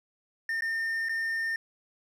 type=tone with dropouts; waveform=triangle; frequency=1814 Hz; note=A#6; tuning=48 cents flat; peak=-26 dBFS; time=0.49-1.56 s; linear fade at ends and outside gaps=2 ms; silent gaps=0.608-0.621 / 1.087-1.093 s; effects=none